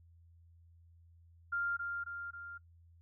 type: tone with echo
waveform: sine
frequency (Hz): 1396.9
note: F6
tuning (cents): 0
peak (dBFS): -32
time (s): 1.52-1.77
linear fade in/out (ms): 10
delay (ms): 270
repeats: 3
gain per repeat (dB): -4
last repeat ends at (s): 2.58
effects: noise-tail reverb RT60 0.1 s tail -24 dB re dry + added 84 Hz sine -59 dBFS peak until 3.01 s